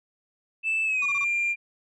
sine tone with pitch glide, 2637 to 2390 Hz, E7 to D7, 0 to +30 cents, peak -21 dBFS, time 0.63-1.56 s, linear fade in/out 50 ms, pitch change -170 cents, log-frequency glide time 0.84-1.13 s
sine tone bursts, 1127 Hz, C#6, 28 cents sharp, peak -29 dBFS, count 4, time 1.02-1.245 s, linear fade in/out 5 ms, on 39 ms, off 23 ms
effects tanh soft clip ceiling -20 dBFS

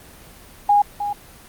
sine tone with echo, 820 Hz, G#5, 22 cents flat, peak -11 dBFS, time 0.69-0.82 s, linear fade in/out 5 ms, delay 310 ms, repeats 1, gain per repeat -10 dB, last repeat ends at 1.13 s, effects pink hiss -44 dBFS RMS until 1.48 s + Opus 24 kbps

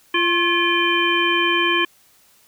harmonic tone with a mistuned harmonic, 343.7 Hz, F4, 28 cents flat, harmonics 1 / 3 / 5 / 7 / 9, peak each -22 / -22 / -22 / -22 / -22 dBFS, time 0.14-1.85 s, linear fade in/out 5 ms, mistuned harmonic 3, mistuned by +69 cents, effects white hiss -55 dBFS RMS until 2.47 s

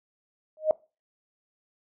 sine tone with exponential growth, 622.3 Hz, D#5, in tune, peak -14 dBFS, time 0.57-0.71 s, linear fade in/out 1 ms, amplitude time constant 29 ms, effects noise-tail reverb RT60 0.3 s tail -22 dB re dry

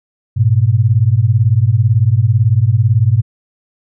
sine beating tone pair, 102.8 / 120.8 Hz, G#2 / B2, -17 / -38 cents, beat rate 18 Hz, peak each -11 dBFS, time 0.36-3.22 s, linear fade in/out 20 ms, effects none

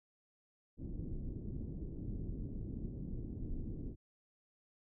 pink low-pass noise, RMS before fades -42 dBFS, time 0.77-3.96 s, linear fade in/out 50 ms, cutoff 320 Hz, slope 24 dB/octave, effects none

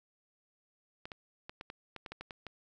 clicks, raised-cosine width 0.3 ms, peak -27 dBFS, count 11, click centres 1.055 / 1.118 / 1.495 / 1.611 / 1.701 / 1.963 / 2.062 / 2.12 / 2.21 / 2.308 / 2.467 s, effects none

